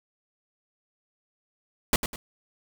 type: noise with echo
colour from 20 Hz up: pink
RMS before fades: -20 dBFS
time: 1.93-1.96 s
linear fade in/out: 2 ms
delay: 100 ms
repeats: 2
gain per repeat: -9 dB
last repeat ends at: 2.16 s
effects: none